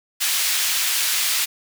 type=high-pass noise; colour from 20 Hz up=pink; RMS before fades=-21 dBFS; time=0.2-1.46 s; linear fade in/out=20 ms; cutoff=2400 Hz; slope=12 dB/octave; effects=none